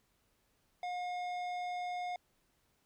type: tone with tanh clipping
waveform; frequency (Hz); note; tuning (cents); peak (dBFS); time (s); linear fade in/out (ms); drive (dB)
sine; 717; F5; +45; -38; 0.83-2.16; 2; 13
effects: pink hiss -75 dBFS RMS until 2.85 s